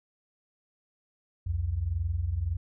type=tone pair together; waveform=sine; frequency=65.41 / 87.08 Hz; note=C2 / F2; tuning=0 / -5 cents; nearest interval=perfect fourth; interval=495 cents; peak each=-32 / -28 dBFS; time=1.46-2.57 s; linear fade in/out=10 ms; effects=none